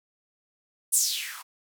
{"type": "noise with band-pass filter sweep", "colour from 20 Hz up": "violet", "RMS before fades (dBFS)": -27, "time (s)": [0.92, 1.43], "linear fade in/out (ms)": 20, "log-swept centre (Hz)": [9700, 940], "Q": 5, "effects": []}